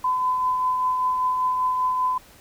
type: tone with tremolo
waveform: sine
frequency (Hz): 1013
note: B5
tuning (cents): +44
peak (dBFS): -18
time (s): 0.04-2.18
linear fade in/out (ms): 5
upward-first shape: triangle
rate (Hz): 5.1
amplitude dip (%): 35
effects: pink hiss -50 dBFS RMS until 2.4 s